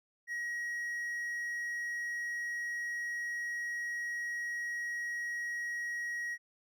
triangle tone, 1900 Hz, A#6, 33 cents sharp, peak -33 dBFS, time 0.27-6.38 s, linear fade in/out 50 ms, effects none

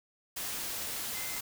sine tone in noise, 2069 Hz, C7, 20 cents flat, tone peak -44 dBFS, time 1.14-1.39 s, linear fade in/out 10 ms, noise white, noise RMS -37 dBFS, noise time 0.36-1.41 s, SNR -10 dB, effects none

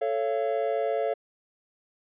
triangle chord, A augmented, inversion none, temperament equal with one note detuned, 440 / 554.4 / 683.3 Hz, A4 / C#5 / E#5, 0 / 0 / -38 cents, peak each -27 dBFS, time 0.01-1.14 s, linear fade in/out 10 ms, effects resampled to 8000 Hz

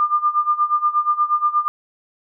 sine tone with tremolo, 1202 Hz, D6, 40 cents sharp, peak -12 dBFS, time 0-1.68 s, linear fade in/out 0 ms, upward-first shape sine, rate 8.4 Hz, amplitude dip 85%, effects none

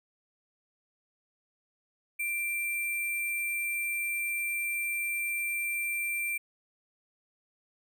sine tone with sample-and-hold, 2358 Hz, D7, 6 cents sharp, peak -29 dBFS, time 2.19-6.38 s, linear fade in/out 10 ms, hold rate 11025 Hz, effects none

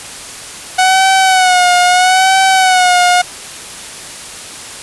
sawtooth tone with vibrato, 740 Hz, F#5, in tune, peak -3 dBFS, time 0.78-3.22 s, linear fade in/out 10 ms, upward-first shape sine, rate 0.77 Hz, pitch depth 61 cents each way, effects white hiss -28 dBFS RMS until 4.82 s + resampled to 24000 Hz

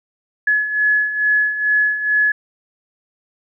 sine beating tone pair, 1699 / 1701.3 Hz, G#6 / G#6, +39 / +41 cents, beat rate 2.3 Hz, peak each -21 / -15 dBFS, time 0.47-2.32 s, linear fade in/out 5 ms, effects none

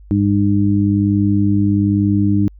harmonic tone, 101.1 Hz, G#2, 46 cents flat, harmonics 1 / 2 / 3, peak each -16 / -16 / -16 dBFS, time 0.11-2.48 s, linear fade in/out 0 ms, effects added 50 Hz sine -38 dBFS peak until 2.59 s

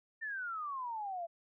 sine exponential sweep, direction down, 1814 to 661 Hz, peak -37 dBFS, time 0.21-1.27 s, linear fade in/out 20 ms, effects none

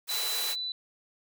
white high-pass noise, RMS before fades -33 dBFS, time 0.07-0.56 s, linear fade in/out 50 ms, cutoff 380 Hz, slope 96 dB/octave
sine tone, 3983 Hz, B7, 14 cents sharp, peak -31 dBFS, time 0.09-0.72 s, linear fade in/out 2 ms
effects none

